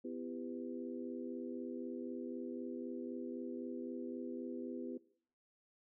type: harmonic tone with a mistuned harmonic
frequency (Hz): 83.8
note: E2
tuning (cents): +29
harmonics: 3 / 4 / 5 / 6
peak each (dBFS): -44 / -46 / -48 / -50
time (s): 0.04-4.98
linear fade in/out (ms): 10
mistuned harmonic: 5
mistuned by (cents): -84
effects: noise-tail reverb RT60 0.6 s tail -20 dB re dry